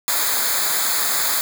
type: noise with comb filter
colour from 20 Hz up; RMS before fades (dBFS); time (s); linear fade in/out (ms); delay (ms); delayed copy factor
white; -20; 0.08-1.41; 0; 0.35; -0.85
effects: none